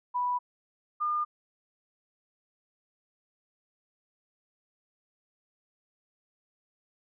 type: tone pair in turn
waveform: sine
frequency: 985 / 1209.9 Hz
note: B5 / D#6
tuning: -5 / -49 cents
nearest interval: major third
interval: 356 cents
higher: second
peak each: -26 dBFS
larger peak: neither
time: 0.14-0.39 / 1-1.25 s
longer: neither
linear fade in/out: 20 ms
effects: none